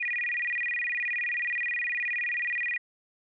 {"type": "tone with vibrato", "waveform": "sine", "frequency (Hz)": 2171, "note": "C#7", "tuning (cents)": -37, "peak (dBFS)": -27, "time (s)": [0, 2.78], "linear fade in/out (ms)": 10, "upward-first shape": "square", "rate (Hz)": 19, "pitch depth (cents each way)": 210, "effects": []}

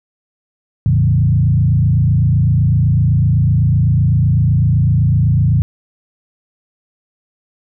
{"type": "tone with frequency modulation", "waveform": "sine", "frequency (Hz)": 121.5, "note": "B2", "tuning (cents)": -28, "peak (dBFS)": -9, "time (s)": [0.86, 5.62], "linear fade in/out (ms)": 0, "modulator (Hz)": 27.9, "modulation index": 1.4, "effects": []}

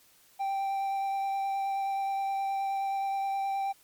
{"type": "tone with vibrato", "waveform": "triangle", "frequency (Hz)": 784, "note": "G5", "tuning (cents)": 0, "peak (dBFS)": -26, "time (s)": [0.39, 3.73], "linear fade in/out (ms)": 20, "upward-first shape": "triangle", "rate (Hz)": 9.5, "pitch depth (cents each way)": 12, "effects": ["white hiss -61 dBFS RMS until 3.83 s", "MP3 96 kbps"]}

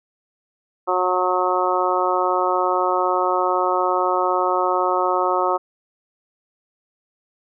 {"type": "harmonic tone", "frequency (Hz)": 182.4, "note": "F#3", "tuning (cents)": -24, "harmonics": [2, 3, 4, 5, 6, 7], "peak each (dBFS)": [-24, -24, -24, -24, -24, -24], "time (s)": [0.87, 5.58], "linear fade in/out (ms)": 20, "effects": []}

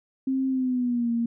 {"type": "tone with pitch glide", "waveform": "sine", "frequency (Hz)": [264.9, 233.3], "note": ["C4", "A#3"], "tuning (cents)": [22, 2], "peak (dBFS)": -22, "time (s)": [0.27, 1.26], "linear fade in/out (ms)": 5, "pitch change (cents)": -220, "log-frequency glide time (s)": [0.48, 1.11], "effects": []}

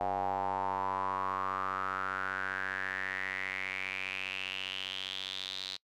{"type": "tone with band-pass filter sweep", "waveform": "square", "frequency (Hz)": 47.45, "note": "F#1", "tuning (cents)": 44, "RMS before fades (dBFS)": -36, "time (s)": [0, 5.77], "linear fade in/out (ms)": 10, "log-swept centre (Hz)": [750, 4000], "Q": 6.5, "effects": ["noise-tail reverb RT60 0.1 s tail -25 dB re dry"]}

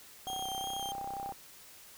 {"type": "tone with pitch glide", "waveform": "sine", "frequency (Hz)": [764, 792.8], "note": ["G5", "G5"], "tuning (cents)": [-45, 19], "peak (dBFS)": -37, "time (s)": [0.27, 1.32], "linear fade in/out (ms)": 2, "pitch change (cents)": 64, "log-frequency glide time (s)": [0.41, 0.9]}
{"type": "tone with vibrato", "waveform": "sawtooth", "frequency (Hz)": 3206, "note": "G7", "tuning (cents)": 38, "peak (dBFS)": -36, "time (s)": [0.27, 0.92], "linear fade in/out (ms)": 5, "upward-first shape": "square", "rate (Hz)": 2.8, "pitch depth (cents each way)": 17}
{"type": "click train", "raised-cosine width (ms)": 1, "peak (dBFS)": -31, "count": 35, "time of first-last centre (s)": [0.27, 1.323], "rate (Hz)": 32.3}
{"effects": ["white hiss -54 dBFS RMS until 1.97 s"]}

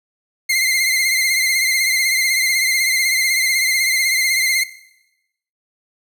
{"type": "tone with vibrato", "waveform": "sawtooth", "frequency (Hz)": 2093, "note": "C7", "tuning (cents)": 0, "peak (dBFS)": -11, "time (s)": [0.49, 4.64], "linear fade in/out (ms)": 10, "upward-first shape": "sine", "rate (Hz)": 16, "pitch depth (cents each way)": 52, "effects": ["noise-tail reverb RT60 0.9 s tail -17 dB re dry"]}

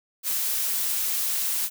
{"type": "noise", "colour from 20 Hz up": "blue", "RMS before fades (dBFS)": -26, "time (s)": [0.23, 1.7], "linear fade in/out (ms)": 50, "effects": []}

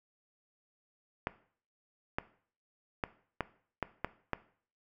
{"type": "clicks", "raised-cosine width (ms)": 0.5, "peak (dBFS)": -16, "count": 7, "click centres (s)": [1.271, 2.185, 3.038, 3.407, 3.827, 4.046, 4.333], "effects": ["noise-tail reverb RT60 0.5 s tail -17 dB re dry"]}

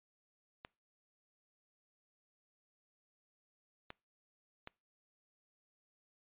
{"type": "clicks", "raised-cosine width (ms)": 0.3, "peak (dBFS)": -29, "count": 3, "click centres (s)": [0.649, 3.904, 4.674], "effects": ["noise-tail reverb RT60 0.3 s tail -25 dB re dry", "resampled to 8000 Hz"]}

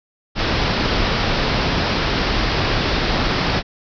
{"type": "low-pass noise", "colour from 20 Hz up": "pink", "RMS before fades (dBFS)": -19, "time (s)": [0.35, 3.63], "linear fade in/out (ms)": 50, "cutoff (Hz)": 5400, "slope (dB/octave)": 96, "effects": []}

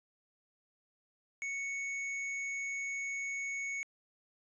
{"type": "tone with hard clipping", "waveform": "sine", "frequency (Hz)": 2217, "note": "C#7", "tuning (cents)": 0, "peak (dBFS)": -37, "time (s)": [1.42, 3.83], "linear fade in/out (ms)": 0, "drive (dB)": 8, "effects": ["resampled to 22050 Hz"]}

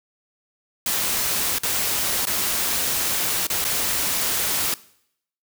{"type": "noise with dropouts", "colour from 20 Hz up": "white", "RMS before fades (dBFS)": -23, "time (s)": [0.86, 4.74], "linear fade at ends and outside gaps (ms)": 2, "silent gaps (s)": [[1.585, 1.633], [2.254, 2.27], [3.469, 3.5], [3.643, 3.649]], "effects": ["noise-tail reverb RT60 0.7 s tail -20 dB re dry"]}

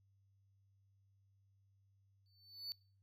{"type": "tone with exponential growth", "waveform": "triangle", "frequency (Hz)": 4501, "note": "C#8", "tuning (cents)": 26, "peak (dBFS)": -38, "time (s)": [2.26, 2.72], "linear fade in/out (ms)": 0, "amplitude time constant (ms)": 100, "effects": ["noise-tail reverb RT60 0.5 s tail -26 dB re dry", "added 98 Hz sine -70 dBFS peak until 3.02 s"]}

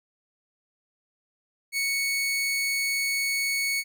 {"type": "tone", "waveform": "sawtooth", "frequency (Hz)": 2218, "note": "C#7", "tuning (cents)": 0, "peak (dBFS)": -21, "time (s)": [1.72, 3.84], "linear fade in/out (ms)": 50, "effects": []}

